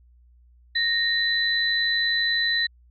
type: tone pair together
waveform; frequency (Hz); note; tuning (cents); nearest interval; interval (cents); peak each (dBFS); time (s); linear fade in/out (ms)
sine; 1854 / 3996; A#6 / B7; -10 / +20; octave + minor second; 1330; -23; 0.75-2.67; 10
effects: added 60 Hz sine -52 dBFS peak until 2.9 s